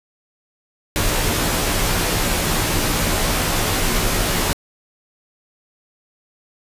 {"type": "noise with comb filter", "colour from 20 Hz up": "pink", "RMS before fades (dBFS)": -19, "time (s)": [0.96, 4.53], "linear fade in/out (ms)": 0, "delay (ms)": 15, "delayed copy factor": -0.6, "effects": ["resampled to 32000 Hz"]}